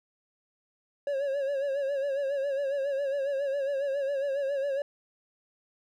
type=tone with vibrato; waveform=triangle; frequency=554.4 Hz; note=C#5; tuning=in tune; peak=-25 dBFS; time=1.07-4.82 s; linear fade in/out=2 ms; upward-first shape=sine; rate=7.3 Hz; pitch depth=67 cents each way; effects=none